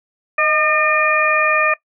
harmonic tone with a mistuned harmonic, 606 Hz, D#5, 46 cents flat, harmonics 1 / 2 / 3 / 4, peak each -20 / -18 / -19 / -17 dBFS, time 0.38-1.74 s, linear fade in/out 5 ms, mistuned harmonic 1, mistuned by +46 cents, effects noise-tail reverb RT60 0.1 s tail -19 dB re dry

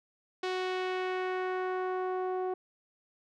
sawtooth tone with low-pass filter sweep, 370 Hz, F#4, in tune, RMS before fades -33 dBFS, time 0.43-2.54 s, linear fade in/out 5 ms, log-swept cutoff 4200 to 760 Hz, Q 1.2, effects none

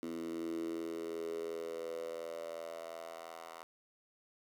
10% pulse tone with high-pass filter sweep, 82.8 Hz, E2, 8 cents sharp, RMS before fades -42 dBFS, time 0.03-3.63 s, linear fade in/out 0 ms, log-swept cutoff 280 to 810 Hz, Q 6.5, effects none

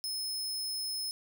sawtooth tone, 5190 Hz, E8, 28 cents flat, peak -31 dBFS, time 0.04-1.11 s, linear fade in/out 0 ms, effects none

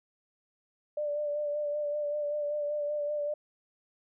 sine tone with vibrato, 590 Hz, D5, 8 cents sharp, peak -29 dBFS, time 0.97-3.34 s, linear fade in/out 5 ms, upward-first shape sine, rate 5.2 Hz, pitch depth 27 cents each way, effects none

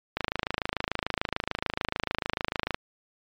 click train, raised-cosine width 0.3 ms, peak -10 dBFS, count 70, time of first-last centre 0.17-2.745 s, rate 26.8 Hz, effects low-pass 5000 Hz 12 dB/octave + MP3 96 kbps

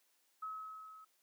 sine tone with level ramp, 1284 Hz, E6, 46 cents flat, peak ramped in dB -39 to -54 dBFS, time 0.42-1.05 s, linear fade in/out 10 ms, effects white hiss -75 dBFS RMS until 1.22 s + high-pass 300 Hz 12 dB/octave

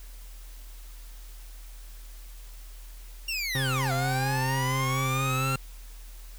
25% pulse linear two-way sweep, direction down then up, 2811 to 675 to 1376 Hz, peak -25 dBFS, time 3.28-5.56 s, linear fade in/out 5 ms, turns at 3.92 s
40% pulse tone with vibrato, 131.7 Hz, C3, 12 cents sharp, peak -26 dBFS, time 3.55-5.56 s, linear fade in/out 2 ms, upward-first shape sine, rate 4.3 Hz, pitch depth 24 cents each way
effects added 40 Hz sine -41 dBFS peak until 6.38 s + white hiss -53 dBFS RMS until 6.38 s

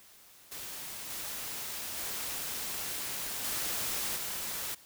white noise with level steps, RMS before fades -42 / -39 / -37 / -34 / -37 dBFS, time 0.51-4.75 s, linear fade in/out 10 ms, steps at 1.1 / 1.97 / 3.44 / 4.16 s, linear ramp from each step 5 ms, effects white hiss -57 dBFS RMS until 4.85 s

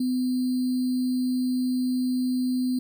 sine tone with sample-and-hold, 253.3 Hz, B3, 44 cents sharp, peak -22 dBFS, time 0-2.79 s, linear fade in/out 5 ms, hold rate 4410 Hz, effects none

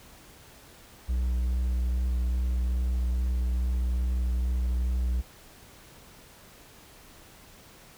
triangle tone with vibrato, 61.7 Hz, B1, 1 cent flat, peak -22 dBFS, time 1.08-5.22 s, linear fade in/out 20 ms, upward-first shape sine, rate 2.4 Hz, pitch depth 13 cents each way, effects pink hiss -52 dBFS RMS until 7.97 s

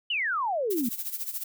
sine exponential sweep, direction down, 3060 to 220 Hz, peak -25 dBFS, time 0.1-0.89 s, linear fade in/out 5 ms
violet noise with tremolo, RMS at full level -31 dBFS, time 0.7-1.44 s, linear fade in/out 10 ms, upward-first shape sine, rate 14 Hz, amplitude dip 75%
effects none

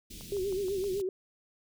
pink band-stop noise, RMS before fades -45 dBFS, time 0.1-1.02 s, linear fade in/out 10 ms, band 340 to 2900 Hz, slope 24 dB/octave
click train, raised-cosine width 1 ms, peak -36 dBFS, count 6, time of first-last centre 0.21-0.999 s, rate 6.34 Hz
sine tone with vibrato, 386.1 Hz, G4, 26 cents flat, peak -29 dBFS, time 0.32-1.09 s, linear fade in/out 2 ms, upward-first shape sine, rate 7.9 Hz, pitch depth 94 cents each way
effects none

